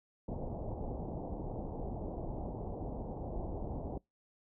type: low-pass noise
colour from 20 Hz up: pink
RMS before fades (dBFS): -40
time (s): 0.28-3.98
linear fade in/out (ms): 5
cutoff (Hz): 840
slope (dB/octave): 48
effects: noise-tail reverb RT60 0.2 s tail -26 dB re dry